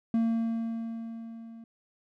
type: tone with level ramp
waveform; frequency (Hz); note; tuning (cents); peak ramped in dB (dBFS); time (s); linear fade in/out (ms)
triangle; 228; A#3; -38; -20 to -42; 0.14-1.64; 2
effects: none